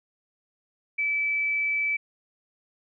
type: tone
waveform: sine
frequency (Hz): 2308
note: D7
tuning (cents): -31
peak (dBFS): -23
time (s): 0.98-1.97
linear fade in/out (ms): 10
effects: none